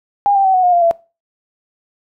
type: tone with pitch steps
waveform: sine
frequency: 810 / 785.6 / 761.9 / 738.9 / 716.6 / 695 / 674.1 Hz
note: G#5 / G5 / G5 / F#5 / F5 / F5 / E5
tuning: -43 / +4 / -49 / -3 / +44 / -9 / +39 cents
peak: -9 dBFS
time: 0.26-0.911 s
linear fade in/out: 0 ms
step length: 93 ms
effects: noise-tail reverb RT60 0.3 s tail -21 dB re dry